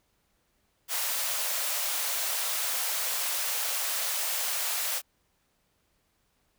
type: high-pass noise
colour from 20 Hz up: white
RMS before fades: -30 dBFS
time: 0.88-5.02 s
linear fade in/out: 50 ms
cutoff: 500 Hz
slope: 48 dB/octave
effects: pink hiss -72 dBFS RMS until 6.58 s

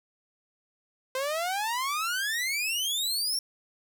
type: exponential sweep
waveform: sawtooth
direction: up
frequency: 512 to 5580 Hz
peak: -24 dBFS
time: 1.15-3.39 s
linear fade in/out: 2 ms
effects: none

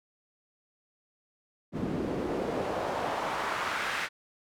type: noise with band-pass filter sweep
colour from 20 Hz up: pink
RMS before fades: -32 dBFS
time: 1.72-4.09 s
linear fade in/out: 50 ms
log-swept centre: 230 to 1900 Hz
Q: 1.4
effects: none

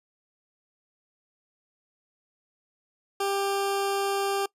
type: tone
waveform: 20% pulse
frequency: 395.9 Hz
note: G4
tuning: 17 cents sharp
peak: -20 dBFS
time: 3.2-4.46 s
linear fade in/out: 5 ms
effects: noise-tail reverb RT60 0.1 s tail -23 dB re dry + resampled to 32000 Hz

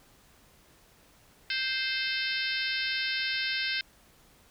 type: harmonic tone with a mistuned harmonic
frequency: 523.3 Hz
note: C5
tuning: in tune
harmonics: 3 / 4 / 5 / 6 / 7 / 8 / 9 / 10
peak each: -34 / -35 / -36 / -37 / -37 / -38 / -39 / -39 dBFS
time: 1.5-3.81 s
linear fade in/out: 2 ms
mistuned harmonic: 6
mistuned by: -30 cents
effects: pink hiss -60 dBFS RMS until 4.5 s

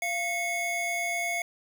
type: tone pair together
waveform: square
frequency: 689.3 / 2196 Hz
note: F5 / C#7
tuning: -23 / -17 cents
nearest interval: octave + minor sixth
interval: 2006 cents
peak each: -33 / -30 dBFS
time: 0.02-1.42 s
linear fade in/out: 2 ms
effects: none

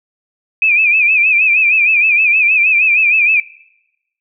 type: tone with vibrato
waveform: sine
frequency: 2484 Hz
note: D#7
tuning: 3 cents flat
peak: -8 dBFS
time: 0.62-3.4 s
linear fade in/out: 2 ms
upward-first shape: sine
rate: 6.4 Hz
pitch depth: 100 cents each way
effects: noise-tail reverb RT60 0.9 s tail -21 dB re dry

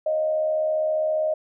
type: tone with frequency modulation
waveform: sine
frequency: 622.3 Hz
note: D#5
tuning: in tune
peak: -20 dBFS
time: 0.06-1.34 s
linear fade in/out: 5 ms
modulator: 74.9 Hz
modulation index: 0.36
effects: none

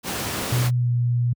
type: noise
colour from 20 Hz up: pink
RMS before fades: -27 dBFS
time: 0.03-0.71 s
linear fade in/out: 50 ms
type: tone with pitch glide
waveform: sine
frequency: 123.2 to 120.8 Hz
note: B2 to B2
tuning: -4 to -38 cents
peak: -17 dBFS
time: 0.52-1.33 s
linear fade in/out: 5 ms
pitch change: -34 cents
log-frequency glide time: 0.73-0.9 s
effects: high-pass 80 Hz 12 dB/octave

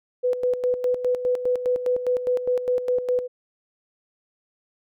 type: tone with tremolo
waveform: sine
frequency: 497.8 Hz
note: B4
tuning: 14 cents sharp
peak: -18 dBFS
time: 0.23-3.28 s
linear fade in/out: 20 ms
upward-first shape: square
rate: 4.9 Hz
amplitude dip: 65%
effects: none

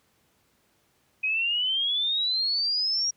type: exponential sweep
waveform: sine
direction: up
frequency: 2506 to 5700 Hz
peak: -23 dBFS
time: 1.23-3.11 s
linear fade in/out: 10 ms
effects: pink hiss -67 dBFS RMS until 3.16 s + high-pass 80 Hz 12 dB/octave

